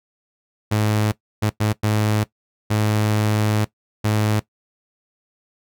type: tone bursts at uneven times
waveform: sawtooth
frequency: 106.7 Hz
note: G#2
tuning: 47 cents sharp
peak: -13 dBFS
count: 6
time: 0.71-1.12 / 1.42-1.5 / 1.6-1.73 / 1.83-2.24 / 2.7-3.65 / 4.04-4.4 s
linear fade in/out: 10 ms
effects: noise-tail reverb RT60 0.1 s tail -18 dB re dry